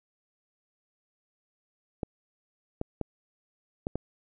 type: clicks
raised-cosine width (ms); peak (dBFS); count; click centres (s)
2; -17; 5; 2.032 / 2.814 / 3.013 / 3.869 / 3.956
effects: none